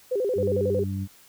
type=tone with vibrato; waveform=sine; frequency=450.2 Hz; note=A4; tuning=40 cents sharp; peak=-22 dBFS; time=0.11-0.84 s; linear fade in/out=10 ms; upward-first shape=square; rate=11 Hz; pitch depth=200 cents each way
type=harmonic tone; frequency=96.8 Hz; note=G2; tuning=21 cents flat; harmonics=1 / 2 / 3; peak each=-28 / -31 / -39 dBFS; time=0.35-1.08 s; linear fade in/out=50 ms
effects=white hiss -54 dBFS RMS until 1.28 s